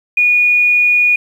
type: tone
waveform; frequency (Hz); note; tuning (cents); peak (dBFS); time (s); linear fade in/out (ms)
sine; 2452; D#7; -26; -8; 0.17-1.16; 5
effects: 7-bit